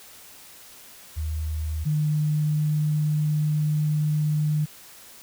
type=tone pair in turn; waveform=sine; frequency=77.78 / 151.39 Hz; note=D#2 / D#3; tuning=0 / -47 cents; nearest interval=octave; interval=1153 cents; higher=second; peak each=-25 / -20 dBFS; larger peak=second; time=1.16-1.85 / 1.85-4.66 s; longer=second; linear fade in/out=20 ms; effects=white hiss -47 dBFS RMS until 5.22 s